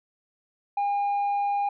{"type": "tone", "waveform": "sine", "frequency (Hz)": 810, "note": "G#5", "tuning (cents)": -43, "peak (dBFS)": -20, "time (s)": [0.77, 1.69], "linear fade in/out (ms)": 5, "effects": ["tanh soft clip ceiling -22 dBFS"]}